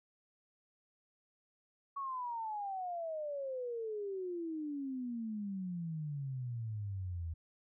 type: exponential sweep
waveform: sine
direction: down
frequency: 1126 to 80.2 Hz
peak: -37 dBFS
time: 1.96-7.34 s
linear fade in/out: 10 ms
effects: none